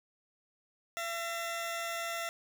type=tone pair together; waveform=15% pulse; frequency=676 / 1823 Hz; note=E5 / A#6; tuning=+43 / -39 cents; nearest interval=octave + perfect fourth; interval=1718 cents; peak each=-29 / -38 dBFS; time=0.97-2.29 s; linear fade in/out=0 ms; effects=10-bit